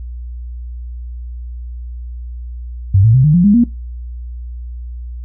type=tone with pitch steps; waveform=sine; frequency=96.5 / 112.14 / 130.31 / 151.42 / 175.96 / 204.5 / 237.6 Hz; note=G2 / A2 / C3 / D#3 / F3 / G#3 / A#3; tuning=-27 / +33 / -7 / -47 / +13 / -26 / +33 cents; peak=-6 dBFS; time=2.94-3.64 s; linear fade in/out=5 ms; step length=100 ms; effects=noise-tail reverb RT60 0.2 s tail -18 dB re dry + added 60 Hz sine -24 dBFS peak until 5.24 s